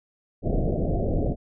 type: low-pass noise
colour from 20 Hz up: pink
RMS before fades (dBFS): -24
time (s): 0.42-1.36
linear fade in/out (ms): 50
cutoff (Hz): 700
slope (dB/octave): 96
effects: none